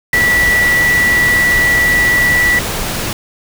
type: tone in noise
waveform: sine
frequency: 1953 Hz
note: B6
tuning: 20 cents flat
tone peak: -9 dBFS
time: 0.13-2.59 s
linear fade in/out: 2 ms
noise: pink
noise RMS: -19 dBFS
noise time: 0.13-3.13 s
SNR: +7 dB
effects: none